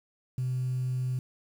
sine tone, 127.6 Hz, C3, 43 cents flat, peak -26 dBFS, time 0.38-1.19 s, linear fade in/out 2 ms, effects tanh soft clip ceiling -24 dBFS + 9-bit

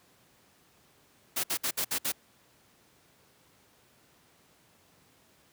white noise bursts, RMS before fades -30 dBFS, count 6, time 1.36-2.122 s, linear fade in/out 10 ms, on 77 ms, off 60 ms, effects pink hiss -63 dBFS RMS until 5.52 s + high-pass 100 Hz 12 dB/octave

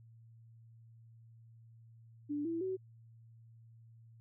sine tone with pitch steps, 292.1 / 331.7 / 376.6 Hz, D4 / E4 / F#4, -9 / +11 / +31 cents, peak -34 dBFS, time 2.29-2.77 s, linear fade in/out 20 ms, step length 160 ms, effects added 114 Hz sine -56 dBFS peak until 4.2 s

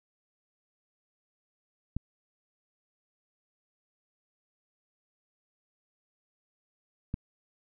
clicks, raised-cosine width 5 ms, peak -19 dBFS, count 2, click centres 1.966 / 7.141 s, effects none

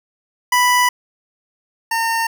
25% pulse tone pair in turn, 987.8 / 911.5 Hz, B5 / A#5, 0 / -39 cents, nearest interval minor second, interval 139 cents, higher first, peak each -8 / -13 dBFS, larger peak first, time 0.52-0.89 / 1.91-2.27 s, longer first, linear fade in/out 5 ms, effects none

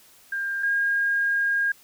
sine tone pair in turn, 1600 / 1622.3 Hz, G6 / G#6, +35 / -41 cents, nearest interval unison, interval 24 cents, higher second, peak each -25 / -20 dBFS, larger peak second, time 0.32-0.63 / 0.63-1.72 s, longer second, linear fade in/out 5 ms, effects white hiss -54 dBFS RMS until 1.83 s

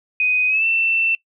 sine tone with pitch glide, 2500 to 2679 Hz, D#7 to E7, +8 to +27 cents, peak -15 dBFS, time 0.2-1.15 s, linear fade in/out 2 ms, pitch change +119 cents, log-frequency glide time 0.48-0.65 s, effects noise-tail reverb RT60 0.1 s tail -22 dB re dry

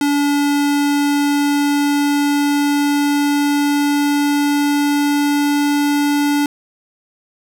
square tone with pitch glide, 287.4 to 289.4 Hz, D4 to D4, -37 to -25 cents, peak -14 dBFS, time 0.01-6.46 s, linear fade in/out 2 ms, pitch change +12 cents, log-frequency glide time 0.65-5.96 s, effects none

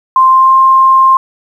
sine tone with pitch glide, 1046.5 to 1057.4 Hz, C6 to C6, 0 to +18 cents, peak -3 dBFS, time 0.16-1.17 s, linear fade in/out 2 ms, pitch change +18 cents, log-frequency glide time 0.29-0.56 s, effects 7-bit

